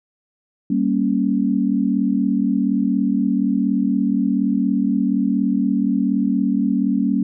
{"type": "chord", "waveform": "sine", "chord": "G diminished", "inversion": "none", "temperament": "equal", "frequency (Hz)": [196, 233.1, 277.2], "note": ["G3", "Bb3", "Db4"], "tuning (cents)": [0, 0, 0], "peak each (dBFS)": -20, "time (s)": [0.7, 7.23], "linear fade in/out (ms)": 5, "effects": []}